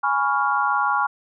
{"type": "chord", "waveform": "sine", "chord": "C# dominant seventh", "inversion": "second", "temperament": "equal with one note detuned", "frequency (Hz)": [830.6, 987.8, 1113.9, 1396.9], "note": ["G#5", "B5", "C#6", "E#6"], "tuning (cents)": [0, 0, 8, 0], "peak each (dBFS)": [-23, -26, -23, -23], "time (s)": [0.03, 1.07], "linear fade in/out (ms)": 10, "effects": []}